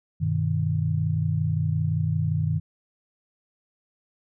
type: chord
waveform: sine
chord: G augmented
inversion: none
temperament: equal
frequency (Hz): 98 / 123.47 / 155.56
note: G2 / B2 / D#3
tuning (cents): 0 / 0 / 0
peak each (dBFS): -26 / -29 / -24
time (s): 0.2-2.6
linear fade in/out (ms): 20
effects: none